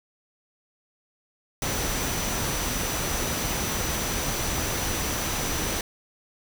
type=tone in noise; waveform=sine; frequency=5930 Hz; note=F#8; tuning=3 cents sharp; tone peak=-35 dBFS; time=1.62-5.81 s; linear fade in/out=2 ms; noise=pink; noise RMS=-28 dBFS; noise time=1.62-5.81 s; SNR=-10 dB; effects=none